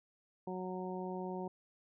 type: harmonic tone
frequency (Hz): 184.3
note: F#3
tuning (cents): -7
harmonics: 1 / 2 / 3 / 4 / 5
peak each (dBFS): -42 / -42 / -48 / -47 / -47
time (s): 0.47-1.48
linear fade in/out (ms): 5
effects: none